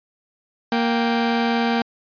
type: tone pair together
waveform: sawtooth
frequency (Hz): 233.1 / 783.1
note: A#3 / G5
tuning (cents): 0 / -2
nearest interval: octave + major sixth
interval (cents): 2098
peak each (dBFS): -15 / -20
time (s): 0.72-1.82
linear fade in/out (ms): 2
effects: resampled to 11025 Hz